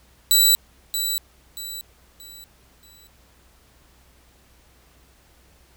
15% pulse tone with echo, 3951 Hz, B7, in tune, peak -6 dBFS, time 0.31-0.55 s, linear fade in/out 0 ms, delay 630 ms, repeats 4, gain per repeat -9 dB, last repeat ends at 3.07 s, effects added 62 Hz sine -57 dBFS peak until 5.76 s + pink hiss -57 dBFS RMS until 5.76 s

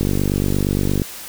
click train, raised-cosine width 3 ms, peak -6 dBFS, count 50, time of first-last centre 0.01-1.018 s, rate 48.6 Hz, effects white hiss -34 dBFS RMS until 1.28 s

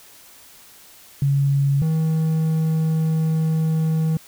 sine / triangle tone pair in turn, 139.6 / 159.32 Hz, C#3 / D#3, +13 / +41 cents, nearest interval major second, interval 228 cents, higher second, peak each -15 / -15 dBFS, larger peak neither, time 1.22-1.82 / 1.82-4.17 s, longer second, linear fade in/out 2 ms, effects white hiss -47 dBFS RMS until 4.27 s

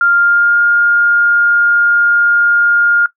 sine tone with pitch glide, 1396.9 to 1413.9 Hz, F6 to F6, 0 to +21 cents, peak -7 dBFS, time 0.01-3.06 s, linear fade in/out 2 ms, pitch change +21 cents, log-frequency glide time 0.13-0.58 s, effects noise-tail reverb RT60 0.1 s tail -17 dB re dry

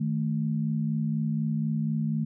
sine tone pair together, 155.7 / 219.8 Hz, D#3 / A3, +2 / -2 cents, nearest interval tritone, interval 596 cents, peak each -27 / -28 dBFS, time 0-2.25 s, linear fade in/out 10 ms, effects none

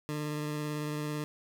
20% pulse tone with vibrato, 150 Hz, D3, 37 cents sharp, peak -28 dBFS, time 0.09-1.24 s, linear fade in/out 0 ms, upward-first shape triangle, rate 18 Hz, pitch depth 17 cents each way, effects none

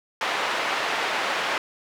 pink band-pass noise, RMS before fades -26 dBFS, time 0.21-1.58 s, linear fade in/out 2 ms, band 660 to 3000 Hz, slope 12 dB/octave, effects none

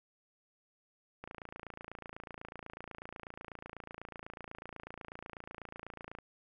click train, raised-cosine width 0.5 ms, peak -29 dBFS, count 140, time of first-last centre 1.24-6.187 s, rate 28.1 Hz, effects none

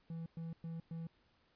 triangle tone bursts, 164.81 Hz, E3, in tune, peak -39 dBFS, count 4, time 0.1-1.07 s, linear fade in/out 2 ms, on 160 ms, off 110 ms, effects pink hiss -73 dBFS RMS until 1.55 s + resampled to 11025 Hz

